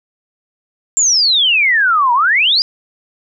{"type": "exponential two-way sweep", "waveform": "sine", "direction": "down then up", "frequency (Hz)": [7450, 932.3, 5050], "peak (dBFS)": -9, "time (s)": [0.97, 2.62], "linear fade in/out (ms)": 0, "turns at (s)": 2.13, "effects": []}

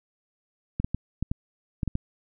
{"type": "clicks", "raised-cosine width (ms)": 5, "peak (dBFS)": -14, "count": 8, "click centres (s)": [0.8, 0.845, 0.946, 1.226, 1.315, 1.832, 1.877, 1.954], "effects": []}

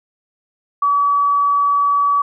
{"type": "tone", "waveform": "sine", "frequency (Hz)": 1142, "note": "D6", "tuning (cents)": -49, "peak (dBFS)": -12, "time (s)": [0.82, 2.22], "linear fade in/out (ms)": 5, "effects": []}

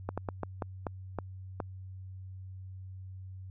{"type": "slowing click train", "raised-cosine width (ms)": 1, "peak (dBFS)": -19, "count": 8, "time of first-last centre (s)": [0.09, 1.602], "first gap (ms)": 86, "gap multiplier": 1.3, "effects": ["added 94 Hz sine -42 dBFS peak until 3.5 s"]}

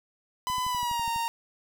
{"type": "tone with pitch glide", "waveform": "45% pulse", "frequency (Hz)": [1004, 926], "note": ["B5", "A#5"], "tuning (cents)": [28, -12], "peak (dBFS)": -27, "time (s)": [0.47, 1.28], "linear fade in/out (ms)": 0, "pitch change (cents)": -140, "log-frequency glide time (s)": [0.67, 1.05]}
{"type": "click train", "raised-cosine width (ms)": 5, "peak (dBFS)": -32, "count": 9, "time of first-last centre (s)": [0.5, 1.161], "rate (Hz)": 12.1}
{"effects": []}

